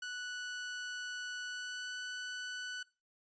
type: tone with pitch glide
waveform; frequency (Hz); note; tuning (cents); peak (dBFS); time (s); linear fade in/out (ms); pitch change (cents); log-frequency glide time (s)
sawtooth; 1480 to 1491.2; F#6 to F#6; 0 to +13; -36; 0.02-2.83; 5; +13; 1.46-1.94
effects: noise-tail reverb RT60 0.3 s tail -21 dB re dry + resampled to 16000 Hz